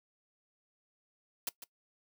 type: noise with echo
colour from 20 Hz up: white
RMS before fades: -35 dBFS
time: 1.47-1.49 s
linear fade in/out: 2 ms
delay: 150 ms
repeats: 1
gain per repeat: -12 dB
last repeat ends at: 1.64 s
effects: noise-tail reverb RT60 0.1 s tail -20 dB re dry + high-pass 200 Hz 12 dB/octave